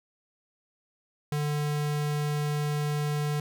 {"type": "tone", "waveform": "square", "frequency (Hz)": 148.1, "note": "D3", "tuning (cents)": 15, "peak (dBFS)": -27, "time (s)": [1.32, 3.4], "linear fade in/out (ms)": 2, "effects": []}